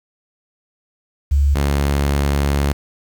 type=tone pair in turn; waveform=sine / sawtooth; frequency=70.8 / 70.8 Hz; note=C#2 / C#2; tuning=+37 / +37 cents; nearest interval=unison; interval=0 cents; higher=neither; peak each=-11 dBFS; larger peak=neither; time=1.31-1.55 / 1.55-2.73 s; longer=second; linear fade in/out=10 ms; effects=7-bit